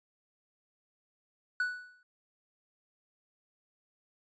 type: tone with exponential decay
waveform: triangle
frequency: 1480 Hz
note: F#6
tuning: in tune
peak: -24 dBFS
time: 1.6-2.03 s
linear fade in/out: 2 ms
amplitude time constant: 92 ms
effects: resampled to 16000 Hz